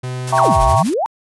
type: tone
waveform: 45% pulse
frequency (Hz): 126.8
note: B2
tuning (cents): +46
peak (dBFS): -22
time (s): 0.03-0.76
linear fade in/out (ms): 10
type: noise with tremolo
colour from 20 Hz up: white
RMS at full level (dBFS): -27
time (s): 0.27-0.94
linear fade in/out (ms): 5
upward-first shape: sine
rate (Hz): 12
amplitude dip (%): 65
type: chord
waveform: sine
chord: E diminished seventh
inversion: none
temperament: equal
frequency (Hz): 659.3 / 784 / 932.3 / 1108.7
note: E5 / G5 / Bb5 / Db6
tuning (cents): 0 / 0 / 0 / 0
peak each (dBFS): -17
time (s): 0.32-0.83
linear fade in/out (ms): 10
type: exponential two-way sweep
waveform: sine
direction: down then up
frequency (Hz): 1647 to 39.69 to 960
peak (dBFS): -15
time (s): 0.38-1.06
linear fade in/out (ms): 0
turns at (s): 0.62
effects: resampled to 24000 Hz